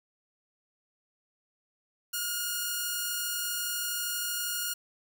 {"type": "tone pair together", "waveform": "5% pulse", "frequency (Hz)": [1428.5, 1461], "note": ["F6", "F#6"], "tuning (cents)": [39, -22], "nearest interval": "unison", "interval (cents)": 39, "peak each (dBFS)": [-19, -30], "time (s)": [2.13, 4.74], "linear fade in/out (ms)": 10, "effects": []}